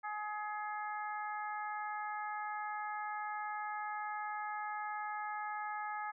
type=harmonic tone; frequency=421.3 Hz; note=G#4; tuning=25 cents sharp; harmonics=2 / 3 / 4 / 5; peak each=-40 / -43 / -46 / -50 dBFS; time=0.03-6.12 s; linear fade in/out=20 ms; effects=none